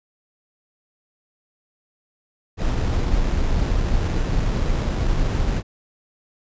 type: noise with sample-and-hold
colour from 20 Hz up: brown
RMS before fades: -20 dBFS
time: 2.57-5.63 s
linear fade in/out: 50 ms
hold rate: 4410 Hz
effects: resampled to 16000 Hz